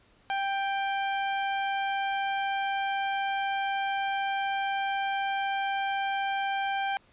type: tone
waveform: sawtooth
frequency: 787 Hz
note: G5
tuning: 7 cents sharp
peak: -23 dBFS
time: 0.3-6.97 s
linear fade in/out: 0 ms
effects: pink hiss -62 dBFS RMS until 7.12 s + resampled to 8000 Hz